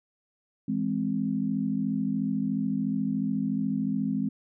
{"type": "chord", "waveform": "sine", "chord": "E augmented", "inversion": "none", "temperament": "equal", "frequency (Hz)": [164.81, 207.7, 261.6], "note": ["E3", "G#3", "B#3"], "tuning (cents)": [0, 0, 0], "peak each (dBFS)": [-33, -28, -29], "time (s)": [0.68, 4.29], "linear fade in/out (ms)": 5, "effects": []}